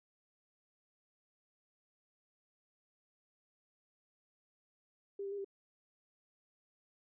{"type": "tone with pitch steps", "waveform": "sine", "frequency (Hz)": [398.9, 394.1, 404.8, 393.6], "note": ["G4", "G4", "G#4", "G4"], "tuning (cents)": [30, 9, -44, 7], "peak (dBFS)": -38, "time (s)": [5.19, 5.446], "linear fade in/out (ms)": 5, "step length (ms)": 64, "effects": []}